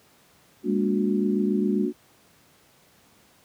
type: chord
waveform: sine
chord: Bb augmented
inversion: none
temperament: just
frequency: 233.1 / 291.4 / 364.2 Hz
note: Bb3 / D4 / F#4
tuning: 0 / -13 / -27 cents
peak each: -28 / -28 / -27 dBFS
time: 0.63-1.93 s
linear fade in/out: 50 ms
type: tone with pitch glide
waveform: sine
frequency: 203.9 to 205.6 Hz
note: G#3 to G#3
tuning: -32 to -17 cents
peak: -23 dBFS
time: 0.65-1.88 s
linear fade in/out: 50 ms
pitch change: +15 cents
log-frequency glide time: 0.92-0.97 s
effects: pink hiss -58 dBFS RMS until 3.44 s + high-pass 100 Hz 12 dB/octave